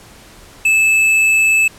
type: tone with tanh clipping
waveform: sine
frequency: 2617 Hz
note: E7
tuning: 13 cents flat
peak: -11 dBFS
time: 0.65-1.68 s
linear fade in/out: 5 ms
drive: 11 dB
effects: pink hiss -41 dBFS RMS until 1.78 s + low-pass 12000 Hz 12 dB/octave